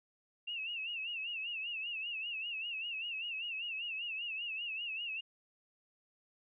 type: tone with vibrato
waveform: sine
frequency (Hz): 2717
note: F7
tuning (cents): -48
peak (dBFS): -37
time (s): 0.47-5.21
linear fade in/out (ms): 10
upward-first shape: sine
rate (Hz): 5.1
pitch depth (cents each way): 110
effects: none